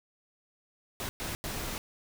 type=noise bursts at uneven times; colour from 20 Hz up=pink; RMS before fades=-36 dBFS; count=3; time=1-1.09 / 1.2-1.35 / 1.44-1.78 s; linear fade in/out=0 ms; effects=none